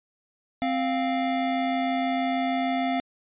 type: tone pair together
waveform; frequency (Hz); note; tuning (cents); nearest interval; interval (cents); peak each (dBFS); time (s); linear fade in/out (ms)
square; 261.8 / 699; C4 / F5; +1 / +1; octave + perfect fourth; 1700; -27; 0.62-3; 0
effects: resampled to 8000 Hz